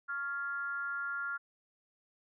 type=tone with frequency modulation; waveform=sine; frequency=1396.9 Hz; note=F6; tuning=in tune; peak=-34 dBFS; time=0.08-1.38 s; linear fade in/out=20 ms; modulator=281 Hz; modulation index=0.51; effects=none